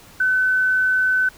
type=tone; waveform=sine; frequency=1514 Hz; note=F#6; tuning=39 cents sharp; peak=-15 dBFS; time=0.2-1.29 s; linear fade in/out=5 ms; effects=pink hiss -46 dBFS RMS until 1.37 s